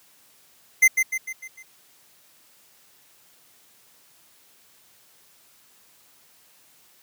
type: tone with echo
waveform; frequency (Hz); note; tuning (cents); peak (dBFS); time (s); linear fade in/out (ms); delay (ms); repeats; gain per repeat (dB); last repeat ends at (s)
square; 2071; C7; -18; -12; 0.82-0.88; 10; 150; 5; -6; 1.63
effects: white hiss -57 dBFS RMS until 7.02 s + high-pass 80 Hz 12 dB/octave